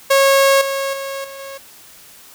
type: tone with level steps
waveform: sawtooth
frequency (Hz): 547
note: C#5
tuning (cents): -23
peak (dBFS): -6 / -15 / -20 / -28 / -26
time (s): 0.1-1.58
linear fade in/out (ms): 10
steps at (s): 0.61 / 0.93 / 1.24 / 1.39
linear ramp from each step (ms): 5
effects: white hiss -43 dBFS RMS until 2.34 s